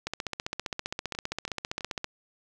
two click trains, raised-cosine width 0.2 ms, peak -21 / -14 dBFS, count 3 / 31, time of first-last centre 1.15-1.808 / 0.07-2.044 s, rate 3.04 / 15.2 Hz, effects none

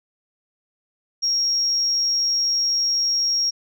sine tone, 5588 Hz, F8, in tune, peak -17 dBFS, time 1.22-3.51 s, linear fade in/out 20 ms, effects tanh soft clip ceiling -13 dBFS

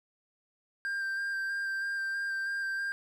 triangle tone with vibrato, 1586 Hz, G6, 20 cents sharp, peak -29 dBFS, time 0.85-2.92 s, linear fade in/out 0 ms, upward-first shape square, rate 3.1 Hz, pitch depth 12 cents each way, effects none

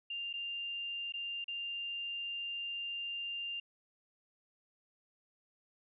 sine tone with dropouts, 2794 Hz, F7, in tune, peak -37 dBFS, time 0.1-3.6 s, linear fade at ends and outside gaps 5 ms, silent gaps 0.33-0.337 / 1.123-1.138 / 1.443-1.48 s, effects none

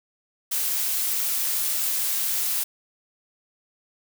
blue noise, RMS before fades -25 dBFS, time 0.51-2.64 s, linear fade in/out 10 ms, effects none

